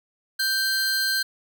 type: tone pair together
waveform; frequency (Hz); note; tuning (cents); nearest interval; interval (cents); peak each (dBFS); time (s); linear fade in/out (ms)
45% pulse; 1562 / 4170; G6 / C8; -7 / -7; octave + perfect fourth; 1700; -24; 0.39-1.23; 10
effects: none